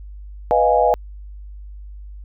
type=chord; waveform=sine; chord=F half-diminished seventh; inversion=second; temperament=equal; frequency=493.9 / 622.3 / 698.5 / 830.6 Hz; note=Cb5 / Eb5 / F5 / Ab5; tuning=0 / 0 / 0 / 0 cents; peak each=-18 dBFS; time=0.51-0.94 s; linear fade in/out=0 ms; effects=added 50 Hz sine -33 dBFS peak until 2.24 s

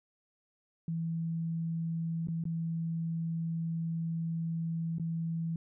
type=tone with dropouts; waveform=sine; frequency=164.81 Hz; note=E3; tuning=in tune; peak=-31 dBFS; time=0.88-5.56 s; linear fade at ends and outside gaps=2 ms; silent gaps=2.272-2.284 / 2.439-2.453 / 4.984-4.997 s; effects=none

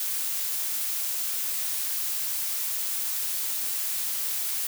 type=noise; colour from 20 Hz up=blue; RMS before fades=-29 dBFS; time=0-4.67 s; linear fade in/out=2 ms; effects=none

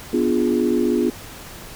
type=chord; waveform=sine; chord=B diminished seventh; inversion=none; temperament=equal; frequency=246.9 / 293.7 / 349.2 / 415.3 Hz; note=B3 / D4 / F4 / Ab4; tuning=0 / 0 / 0 / 0 cents; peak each=-20 / -23 / -20 / -23 dBFS; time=0.13-1.1 s; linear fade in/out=5 ms; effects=tanh soft clip ceiling -5 dBFS + pink hiss -38 dBFS RMS until 1.75 s

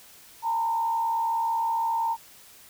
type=tone with frequency modulation; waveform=sine; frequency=914 Hz; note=A#5; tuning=34 cents flat; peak=-23 dBFS; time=0.42-2.17 s; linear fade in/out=50 ms; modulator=69.7 Hz; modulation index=0.45; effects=white hiss -51 dBFS RMS until 2.69 s

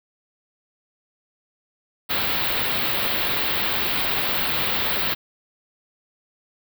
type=band-stop noise; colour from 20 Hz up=white; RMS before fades=-23 dBFS; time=2.09-5.15 s; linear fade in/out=20 ms; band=4300 to 16000 Hz; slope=48 dB/octave; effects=none

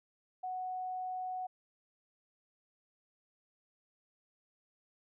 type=tone; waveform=sine; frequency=740 Hz; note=F#5; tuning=in tune; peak=-36 dBFS; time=0.43-1.47 s; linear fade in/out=10 ms; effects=none

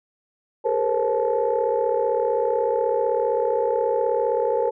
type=tone cluster; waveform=sine; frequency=399 / 434.9 / 474 / 533 / 868 Hz; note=G4 / A4 / A#4 / C5 / A5; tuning=+31 / -20 / +29 / +32 / -24 cents; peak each=-28 / -28 / -22 / -24 / -26 dBFS; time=0.64-4.71 s; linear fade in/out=20 ms; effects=tanh soft clip ceiling -10 dBFS

